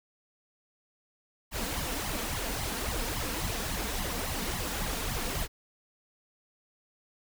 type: noise with flanger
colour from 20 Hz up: pink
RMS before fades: -33 dBFS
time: 1.51-5.48 s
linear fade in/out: 50 ms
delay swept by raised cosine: 0.96 to 4.46 ms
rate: 3.6 Hz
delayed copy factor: +0.8
effects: none